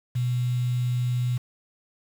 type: tone with quantisation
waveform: sine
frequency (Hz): 123.47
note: B2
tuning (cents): 0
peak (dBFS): -22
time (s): 0.15-1.38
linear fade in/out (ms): 10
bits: 7
effects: none